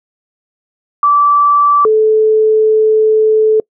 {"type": "tone pair in turn", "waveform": "sine", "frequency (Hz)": [1161, 434.9], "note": ["D6", "A4"], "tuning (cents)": [-20, -20], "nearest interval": "octave + perfect fourth", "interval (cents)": 1700, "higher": "first", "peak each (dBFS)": -6, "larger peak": "neither", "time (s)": [[1.03, 1.85], [1.85, 3.6]], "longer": "second", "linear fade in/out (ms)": 2, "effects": ["noise-tail reverb RT60 0.1 s tail -26 dB re dry"]}